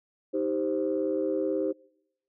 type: chord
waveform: sine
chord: C minor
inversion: first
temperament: just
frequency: 314 / 392.4 / 523.3 Hz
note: Eb4 / G4 / C5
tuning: +16 / +2 / 0 cents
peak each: -29 dBFS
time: 0.33-1.73 s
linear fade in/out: 20 ms
effects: noise-tail reverb RT60 0.9 s tail -26 dB re dry + tanh soft clip ceiling -17 dBFS